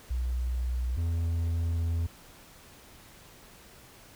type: tone pair in turn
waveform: sine / triangle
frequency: 61.74 / 83.68 Hz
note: B1 / E2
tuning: 0 / +27 cents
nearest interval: perfect fourth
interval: 527 cents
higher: second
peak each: -27 / -24 dBFS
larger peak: second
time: 0.1-0.97 / 0.97-2.07 s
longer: second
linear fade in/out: 10 ms
effects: pink hiss -53 dBFS RMS until 4.15 s